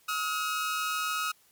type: tone pair together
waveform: sawtooth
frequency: 1273 / 1426.1 Hz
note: D#6 / F6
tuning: +39 / +36 cents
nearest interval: major second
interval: 197 cents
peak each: -26 / -31 dBFS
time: 0.08-1.32 s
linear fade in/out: 10 ms
effects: white hiss -63 dBFS RMS until 1.51 s + MP3 96 kbps